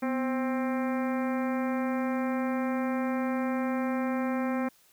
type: harmonic tone with a mistuned harmonic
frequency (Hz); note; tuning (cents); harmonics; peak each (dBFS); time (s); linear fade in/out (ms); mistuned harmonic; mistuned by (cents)
263.8; C4; +14; 1 / 2 / 3 / 4 / 5 / 6 / 7 / 8 / 9; -28 / -34 / -38 / -40 / -42 / -44 / -45 / -46 / -47; 0.02-4.69; 10; 1; -85
effects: white hiss -62 dBFS RMS until 4.92 s